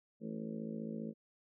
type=harmonic tone with a mistuned harmonic; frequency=55 Hz; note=A1; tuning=in tune; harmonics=3 / 4 / 5 / 6 / 7 / 8 / 9 / 10; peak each=-47 / -41 / -52 / -50 / -56 / -50 / -52 / -54 dBFS; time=0.2-1.14 s; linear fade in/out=50 ms; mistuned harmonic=7; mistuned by=-46 cents; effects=none

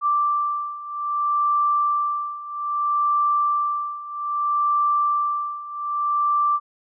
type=beating tone pair; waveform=sine; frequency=1174 / 1174.62 Hz; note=D6 / D6; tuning=-1 / 0 cents; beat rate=0.62 Hz; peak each=-24 / -21 dBFS; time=0.01-6.6 s; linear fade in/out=50 ms; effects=none

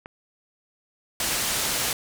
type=click; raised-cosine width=0.5 ms; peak=-23 dBFS; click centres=0.059 s
type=low-pass noise; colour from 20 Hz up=white; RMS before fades=-26 dBFS; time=1.2-1.93 s; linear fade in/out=2 ms; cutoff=10000 Hz; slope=12 dB/octave
effects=none

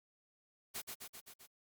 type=noise with echo; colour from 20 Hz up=white; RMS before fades=-42 dBFS; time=0.74-0.82 s; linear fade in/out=20 ms; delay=130 ms; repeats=5; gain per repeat=-3 dB; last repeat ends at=1.47 s; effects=Opus 48 kbps

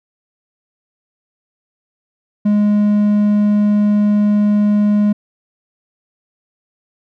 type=tone; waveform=triangle; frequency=207.7 Hz; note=G#3; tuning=in tune; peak=-8 dBFS; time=2.45-5.13 s; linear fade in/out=10 ms; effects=none

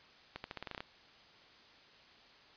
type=accelerating click train; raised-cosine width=0.3 ms; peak=-25 dBFS; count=10; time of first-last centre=0.36-0.805 s; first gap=81 ms; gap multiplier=0.87; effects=white hiss -60 dBFS RMS until 2.56 s + resampled to 11025 Hz

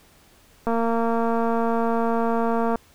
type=click train; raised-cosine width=1 ms; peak=-11 dBFS; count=481; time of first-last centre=0.67-2.757 s; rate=230 Hz; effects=pink hiss -55 dBFS RMS until 2.94 s

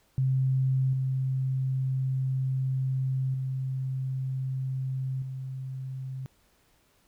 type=tone with level steps; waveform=sine; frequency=131.7 Hz; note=C3; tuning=12 cents sharp; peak=-22 / -25 / -28 / -33 dBFS; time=0.18-6.26 s; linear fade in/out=0 ms; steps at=0.93 / 3.34 / 5.22 s; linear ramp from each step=2 ms; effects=pink hiss -66 dBFS RMS until 7.07 s

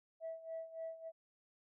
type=tone with tremolo; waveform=sine; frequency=652 Hz; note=E5; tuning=19 cents flat; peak=-39 dBFS; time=0.2-1.12 s; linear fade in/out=50 ms; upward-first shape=sine; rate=3.5 Hz; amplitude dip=80%; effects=tanh soft clip ceiling -37 dBFS

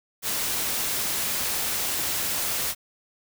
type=noise; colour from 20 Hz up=white; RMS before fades=-27 dBFS; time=0.22-2.75 s; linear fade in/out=50 ms; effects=none

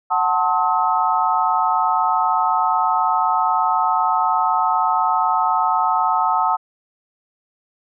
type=chord; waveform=sine; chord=F# diminished seventh; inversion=none; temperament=just; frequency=740 / 888 / 1065.6 / 1278.7 Hz; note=F#5 / A5 / C6 / Eb6; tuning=0 / +16 / +31 / +47 cents; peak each=-21 / -19 / -24 / -20 dBFS; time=0.1-6.57 s; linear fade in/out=20 ms; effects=none

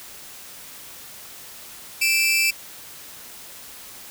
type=tone pair together; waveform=sawtooth; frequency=2349 / 2637 Hz; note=D7 / E7; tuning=0 / 0 cents; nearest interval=major second; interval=200 cents; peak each=-17 dBFS; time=2.01-2.51 s; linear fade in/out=10 ms; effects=white hiss -41 dBFS RMS until 4.1 s

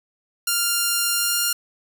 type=tone with pitch glide; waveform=5% pulse; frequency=1396.9 to 1405 Hz; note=F6 to F6; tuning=0 to +10 cents; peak=-8 dBFS; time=0.47-1.53 s; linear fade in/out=5 ms; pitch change=+10 cents; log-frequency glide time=1.13-1.39 s; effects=none

